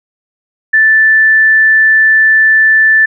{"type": "tone", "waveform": "sine", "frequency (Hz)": 1760, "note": "A6", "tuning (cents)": 0, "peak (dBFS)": -4, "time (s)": [0.73, 3.06], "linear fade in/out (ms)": 10, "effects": []}